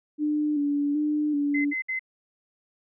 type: tone with vibrato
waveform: sine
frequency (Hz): 293.7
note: D4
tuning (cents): 0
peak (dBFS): -22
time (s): 0.18-1.74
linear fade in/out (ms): 50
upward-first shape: square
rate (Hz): 1.3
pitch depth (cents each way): 35
type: tone bursts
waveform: sine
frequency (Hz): 2054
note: C7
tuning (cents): -33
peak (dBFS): -26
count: 3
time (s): 1.54-1.994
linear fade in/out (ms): 10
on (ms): 110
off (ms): 62
effects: none

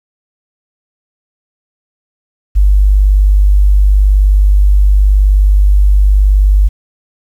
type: tone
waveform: sine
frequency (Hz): 49.54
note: G1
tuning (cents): +19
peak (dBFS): -4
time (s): 2.55-6.69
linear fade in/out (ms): 20
effects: 7-bit

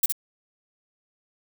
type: noise with echo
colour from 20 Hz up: violet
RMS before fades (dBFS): -19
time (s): 0.03-0.06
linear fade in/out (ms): 5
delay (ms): 64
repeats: 1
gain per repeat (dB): -6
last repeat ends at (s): 0.124
effects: none

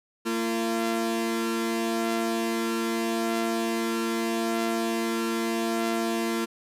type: tone pair together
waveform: sawtooth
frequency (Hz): 228.2 / 341.9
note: A#3 / F4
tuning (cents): -37 / -37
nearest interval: perfect fifth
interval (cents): 700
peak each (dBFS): -24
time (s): 0.25-6.46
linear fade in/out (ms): 20
effects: resampled to 32000 Hz + 10-bit

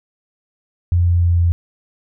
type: tone with pitch steps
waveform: sine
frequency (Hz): 87.31 / 86.81 / 86.31 / 85.81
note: F2 / F2 / F2 / F2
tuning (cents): 0 / -10 / -20 / -30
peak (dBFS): -11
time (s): 0.92-1.52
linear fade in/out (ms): 0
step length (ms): 150
effects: none

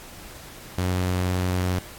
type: tone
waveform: sawtooth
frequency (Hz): 91.2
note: F#2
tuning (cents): -24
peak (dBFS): -18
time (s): 0.78-1.79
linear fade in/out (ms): 0
effects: pink hiss -43 dBFS RMS until 1.98 s + AAC 64 kbps

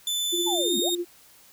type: tone with pitch glide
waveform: sawtooth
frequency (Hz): 3512 to 3695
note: A7 to A#7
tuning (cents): -4 to -16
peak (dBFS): -22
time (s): 0.07-0.95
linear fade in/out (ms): 2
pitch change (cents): +88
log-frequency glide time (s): 0.48-0.77
type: tone with tremolo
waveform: sine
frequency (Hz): 349.2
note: F4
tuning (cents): 0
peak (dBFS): -24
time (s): 0.32-1.05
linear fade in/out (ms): 20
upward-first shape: sine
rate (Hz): 15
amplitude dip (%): 55
type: linear two-way sweep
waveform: sine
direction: down then up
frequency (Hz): 913 to 196 to 828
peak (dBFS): -28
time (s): 0.46-0.9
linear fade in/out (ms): 20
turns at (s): 0.78
effects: white hiss -54 dBFS RMS until 1.52 s

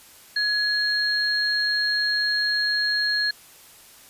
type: tone pair together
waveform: sine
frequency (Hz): 1681 / 4249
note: G#6 / C8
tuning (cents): +20 / +26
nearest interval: octave + major third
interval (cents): 1606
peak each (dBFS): -23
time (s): 0.36-3.31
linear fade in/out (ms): 5
effects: white hiss -49 dBFS RMS until 4.09 s + resampled to 32000 Hz

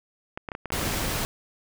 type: clicks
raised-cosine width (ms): 0.5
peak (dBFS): -18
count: 9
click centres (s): 0.375 / 0.488 / 0.518 / 0.551 / 0.657 / 0.704 / 0.781 / 0.814 / 0.874
type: noise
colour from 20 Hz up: pink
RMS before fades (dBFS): -28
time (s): 0.72-1.25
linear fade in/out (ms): 0
effects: none

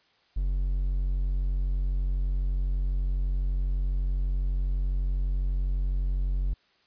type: tone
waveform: triangle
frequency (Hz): 45.99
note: F#1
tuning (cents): -10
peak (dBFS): -22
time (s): 0.36-6.54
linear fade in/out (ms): 10
effects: white hiss -65 dBFS RMS until 6.86 s + resampled to 11025 Hz

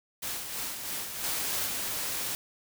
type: noise with tremolo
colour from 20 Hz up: white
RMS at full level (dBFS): -34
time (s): 0.22-1.67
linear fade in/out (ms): 10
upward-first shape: sine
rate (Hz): 3.1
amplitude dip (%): 45
type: noise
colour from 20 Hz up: white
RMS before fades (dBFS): -33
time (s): 1.24-2.35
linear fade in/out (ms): 0
effects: none

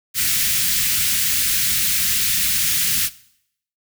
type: band-stop noise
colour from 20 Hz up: white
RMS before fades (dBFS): -19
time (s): 0.14-3.1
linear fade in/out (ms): 50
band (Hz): 210 to 1700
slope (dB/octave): 24
effects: noise-tail reverb RT60 0.7 s tail -19 dB re dry

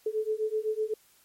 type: beating tone pair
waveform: sine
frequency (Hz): 429.4 / 437.3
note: A4 / A4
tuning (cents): -42 / -11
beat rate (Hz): 7.9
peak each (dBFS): -30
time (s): 0.06-0.94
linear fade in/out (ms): 5
effects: white hiss -62 dBFS RMS until 1.24 s + MP3 64 kbps

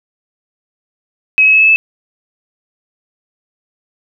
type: tone with pitch steps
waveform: sine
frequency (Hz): 2552 / 2568 / 2585 / 2601 / 2618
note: D#7 / E7 / E7 / E7 / E7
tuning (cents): +43 / -46 / -34 / -24 / -13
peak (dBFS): -5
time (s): 1.38-1.76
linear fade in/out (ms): 0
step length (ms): 76
effects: none

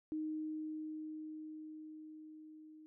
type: tone with level ramp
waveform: sine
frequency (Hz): 310.5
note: D#4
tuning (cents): -3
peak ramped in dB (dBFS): -36 to -54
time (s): 0.12-2.86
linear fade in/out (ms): 0
effects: none

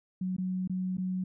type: tone with dropouts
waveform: sine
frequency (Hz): 185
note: F#3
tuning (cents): 0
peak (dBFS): -29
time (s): 0.21-1.24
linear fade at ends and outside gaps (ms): 5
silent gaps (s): 0.366-0.382 / 0.676-0.696 / 0.971-0.981
effects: none

